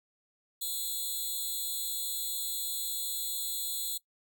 5% pulse tone cluster, 3462 / 3901 / 4184 Hz, A7 / B7 / C8, -29 / -22 / -1 cents, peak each -30 dBFS, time 0.61-3.98 s, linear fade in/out 10 ms, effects noise-tail reverb RT60 0.1 s tail -20 dB re dry

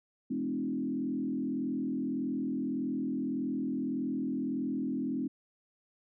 sine tone with frequency modulation, 261.6 Hz, C4, in tune, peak -30 dBFS, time 0.3-5.28 s, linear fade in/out 10 ms, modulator 41.7 Hz, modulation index 1.3, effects none

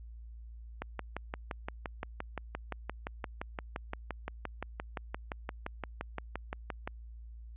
click train, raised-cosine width 0.5 ms, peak -21 dBFS, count 36, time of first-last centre 0.82-6.875 s, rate 5.78 Hz, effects added 57 Hz sine -45 dBFS peak until 7.56 s + resampled to 8000 Hz

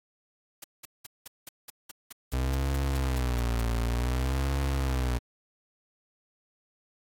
white noise bursts, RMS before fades -42 dBFS, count 15, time 0.62-3.61 s, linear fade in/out 5 ms, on 22 ms, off 190 ms
35% pulse tone with vibrato, 62.8 Hz, B1, 30 cents sharp, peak -24 dBFS, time 2.32-5.19 s, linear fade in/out 20 ms, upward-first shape sine, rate 0.55 Hz, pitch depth 150 cents each way
effects AAC 48 kbps

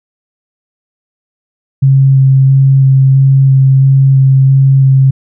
sine tone with vibrato, 134.7 Hz, C#3, 49 cents flat, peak -3 dBFS, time 1.82-5.11 s, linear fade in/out 10 ms, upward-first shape square, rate 1.5 Hz, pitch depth 9 cents each way, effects none

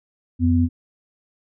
sine tone pair together, 88.52 / 250 Hz, F2 / B3, +24 / +21 cents, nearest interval octave + tritone, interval 1797 cents, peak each -17 dBFS, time 0.39-0.69 s, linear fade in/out 50 ms, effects none

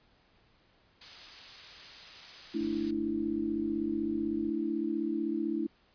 blue noise, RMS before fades -41 dBFS, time 1.01-2.91 s, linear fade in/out 5 ms
sine chord, A suspended fourth, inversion none, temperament equal, 220 / 293.7 / 329.6 Hz, A3 / D4 / E4, 0 / 0 / 0 cents, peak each -36 / -34 / -32 dBFS, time 2.54-5.67 s, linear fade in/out 10 ms
click train, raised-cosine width 3 ms, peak -38 dBFS, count 96, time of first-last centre 2.61-4.491 s, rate 50.5 Hz
effects pink hiss -66 dBFS RMS until 5.94 s + resampled to 11025 Hz

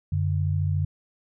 sine tone pair together, 92.5 / 146.58 Hz, F#2 / D3, 0 / -3 cents, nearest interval minor sixth, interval 797 cents, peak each -23 / -26 dBFS, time 0.12-0.85 s, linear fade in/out 5 ms, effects none

